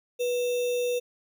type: tone with sample-and-hold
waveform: sine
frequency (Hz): 488.8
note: B4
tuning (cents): -18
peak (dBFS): -24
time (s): 0.19-1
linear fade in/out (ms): 20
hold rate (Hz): 3150
effects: none